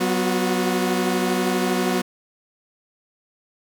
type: tone cluster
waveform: sawtooth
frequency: 187.1 / 247.8 / 361.7 Hz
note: F#3 / B3 / F#4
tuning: +20 / +6 / -39 cents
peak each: -20 dBFS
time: 0-2.02 s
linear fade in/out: 10 ms
effects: none